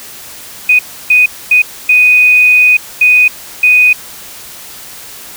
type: tone bursts at uneven times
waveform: sine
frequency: 2489 Hz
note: D#7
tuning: in tune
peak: -3 dBFS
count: 6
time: 0.69-0.79 / 1.1-1.26 / 1.51-1.62 / 1.89-2.77 / 3.01-3.28 / 3.63-3.93 s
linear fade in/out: 5 ms
effects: white hiss -30 dBFS RMS until 5.36 s